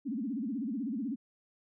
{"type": "tone with vibrato", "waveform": "sine", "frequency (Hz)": 246.9, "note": "B3", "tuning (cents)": 0, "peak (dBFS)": -32, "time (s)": [0.05, 1.16], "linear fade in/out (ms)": 20, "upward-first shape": "sine", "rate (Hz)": 16, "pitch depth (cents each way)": 280, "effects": []}